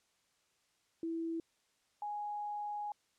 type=tone pair in turn; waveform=sine; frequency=329.6 / 830.5 Hz; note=E4 / G#5; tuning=0 / 0 cents; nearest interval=octave + major third; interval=1600 cents; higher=second; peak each=-35 / -37 dBFS; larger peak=first; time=1.03-1.4 / 2.02-2.92 s; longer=second; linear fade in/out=2 ms; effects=white hiss -75 dBFS RMS until 3.18 s + low-pass 8000 Hz 12 dB/octave